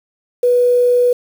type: tone with quantisation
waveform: sine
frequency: 490.4 Hz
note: B4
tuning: 12 cents flat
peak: -9 dBFS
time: 0.43-1.13 s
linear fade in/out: 5 ms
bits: 6
effects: none